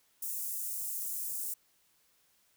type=high-pass noise; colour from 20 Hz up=white; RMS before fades=-37 dBFS; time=0.22-1.54 s; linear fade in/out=5 ms; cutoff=7600 Hz; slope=24 dB/octave; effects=white hiss -70 dBFS RMS until 2.56 s